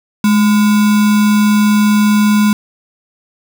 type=tone with sample-and-hold; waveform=sine; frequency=210 Hz; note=G#3; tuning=19 cents sharp; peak=-7 dBFS; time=0.24-2.53 s; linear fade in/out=2 ms; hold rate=1225 Hz; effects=none